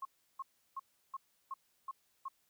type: tone bursts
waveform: sine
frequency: 1079 Hz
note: C#6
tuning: 47 cents flat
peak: -38 dBFS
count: 7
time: 0.02-2.284 s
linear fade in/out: 5 ms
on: 32 ms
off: 340 ms
effects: white hiss -75 dBFS RMS until 2.49 s